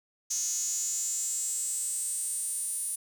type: tone with high-pass filter sweep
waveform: square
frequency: 196 Hz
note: G3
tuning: in tune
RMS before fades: -32 dBFS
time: 0.3-2.96 s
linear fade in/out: 10 ms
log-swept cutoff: 6400 to 9700 Hz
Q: 9
effects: none